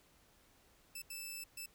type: tone bursts at uneven times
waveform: 10% pulse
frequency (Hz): 2637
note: E7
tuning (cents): 0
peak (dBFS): -35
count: 3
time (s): 0.95-1.02 / 1.1-1.44 / 1.57-1.66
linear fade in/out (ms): 5
effects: pink hiss -68 dBFS RMS until 1.74 s